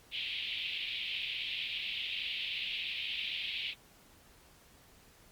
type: band-pass noise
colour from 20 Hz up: pink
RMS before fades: -38 dBFS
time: 0.11-3.75 s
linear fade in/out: 50 ms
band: 2400 to 3700 Hz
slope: 48 dB/octave
effects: pink hiss -61 dBFS RMS until 5.31 s + Opus 48 kbps